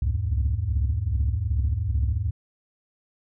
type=tone cluster; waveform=sine; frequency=67 / 69.5 / 82.9 / 105.7 Hz; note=C2 / C#2 / E2 / G#2; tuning=+42 / +5 / +10 / +31 cents; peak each=-26 dBFS; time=0.02-2.31 s; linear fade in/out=5 ms; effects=tanh soft clip ceiling -15 dBFS

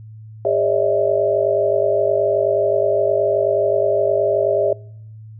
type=tone cluster; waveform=sine; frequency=405.7 / 553 / 604 / 652 Hz; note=G#4 / C#5 / D5 / E5; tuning=-41 / -4 / +48 / -19 cents; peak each=-20 dBFS; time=0.45-4.73 s; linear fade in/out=2 ms; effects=noise-tail reverb RT60 0.7 s tail -25 dB re dry + added 109 Hz sine -35 dBFS peak until 5.39 s

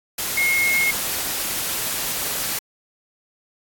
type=tone in noise; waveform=sine; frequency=2156 Hz; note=C#7; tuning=49 cents flat; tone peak=-17 dBFS; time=0.37-0.91 s; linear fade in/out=5 ms; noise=white; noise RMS=-25 dBFS; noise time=0.18-2.59 s; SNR=+5 dB; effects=AAC 64 kbps

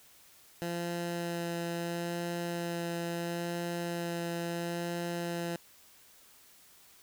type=tone with vibrato; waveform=15% pulse; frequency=171.3 Hz; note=F3; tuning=33 cents flat; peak=-27 dBFS; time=0.62-5.56 s; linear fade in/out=0 ms; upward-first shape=sine; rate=0.74 Hz; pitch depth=10 cents each way; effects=white hiss -59 dBFS RMS until 7.02 s

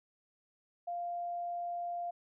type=tone; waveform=sine; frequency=697 Hz; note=F5; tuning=4 cents flat; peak=-35 dBFS; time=0.87-2.11 s; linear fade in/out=10 ms; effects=none

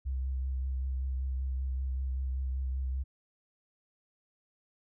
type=tone with vibrato; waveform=sine; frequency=65.41 Hz; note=C2; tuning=in tune; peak=-30 dBFS; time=0.05-3.04 s; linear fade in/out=20 ms; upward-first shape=triangle; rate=5.2 Hz; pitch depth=31 cents each way; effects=none

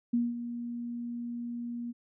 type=tone with ADSR envelope; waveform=sine; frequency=238 Hz; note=A#3; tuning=36 cents sharp; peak=-23 dBFS; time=0.13-1.93 s; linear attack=9 ms; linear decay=200 ms; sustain=-11 dB; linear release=29 ms; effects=none

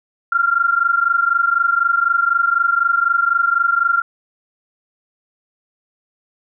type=tone pair together; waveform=sine; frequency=1372.9 / 1396.9 Hz; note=F6 / F6; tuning=-30 / 0 cents; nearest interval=unison; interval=30 cents; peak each=-16 dBFS; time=0.32-4.02 s; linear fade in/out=5 ms; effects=none

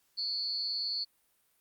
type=tone with amplitude modulation; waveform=sine; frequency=4435 Hz; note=C#8; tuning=in tune; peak=-27 dBFS; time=0.17-1.05 s; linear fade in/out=20 ms; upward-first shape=sine; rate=219 Hz; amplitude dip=100%; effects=white hiss -72 dBFS RMS until 1.6 s + Opus 48 kbps

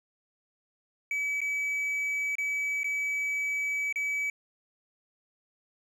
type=tone with dropouts; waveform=triangle; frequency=2287 Hz; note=D7; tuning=47 cents flat; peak=-26 dBFS; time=1.11-4.3 s; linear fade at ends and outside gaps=2 ms; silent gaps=1.406-1.415 / 2.354-2.383 / 2.833-2.843 / 3.926-3.958 s; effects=none

